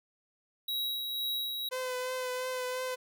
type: tone with tremolo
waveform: square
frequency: 3856 Hz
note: B7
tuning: 42 cents flat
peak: -31 dBFS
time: 0.68-1.69 s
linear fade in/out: 5 ms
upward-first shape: sine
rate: 2 Hz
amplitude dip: 35%
type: tone with vibrato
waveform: sawtooth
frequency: 508 Hz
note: B4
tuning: 49 cents sharp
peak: -29 dBFS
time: 1.71-2.96 s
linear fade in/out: 20 ms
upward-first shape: triangle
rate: 2.9 Hz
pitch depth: 24 cents each way
effects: none